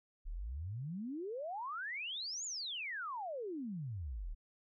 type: exponential two-way sweep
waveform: sine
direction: up then down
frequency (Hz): 33.25 to 7160 to 33.25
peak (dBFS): -39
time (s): 0.25-4.35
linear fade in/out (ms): 20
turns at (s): 2.45
effects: none